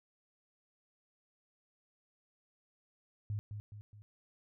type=tone with echo; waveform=sine; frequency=104.4 Hz; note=G#2; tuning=10 cents sharp; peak=-34 dBFS; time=3.3-3.39 s; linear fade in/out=0 ms; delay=210 ms; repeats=3; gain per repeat=-6 dB; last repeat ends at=4.02 s; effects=none